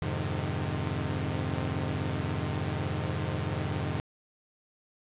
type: chord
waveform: sawtooth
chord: F minor seventh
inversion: none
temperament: equal with one note detuned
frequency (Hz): 87.31 / 103.83 / 130.81 / 151.92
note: F2 / Ab2 / C3 / Eb3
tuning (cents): 0 / 0 / 0 / -41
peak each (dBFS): -31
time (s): 0.02-4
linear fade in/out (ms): 0
effects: resampled to 8000 Hz + 9-bit